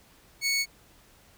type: tone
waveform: 20% pulse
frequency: 2217 Hz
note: C#7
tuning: in tune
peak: -19 dBFS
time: 0.41-0.66 s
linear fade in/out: 50 ms
effects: pink hiss -58 dBFS RMS until 1.37 s